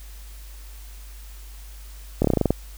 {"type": "slowing click train", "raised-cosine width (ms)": 2, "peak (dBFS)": -5, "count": 9, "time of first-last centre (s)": [2.22, 2.506], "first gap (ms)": 25, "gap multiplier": 1.1, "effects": ["added 50 Hz sine -38 dBFS peak until 2.77 s", "white hiss -49 dBFS RMS until 2.77 s"]}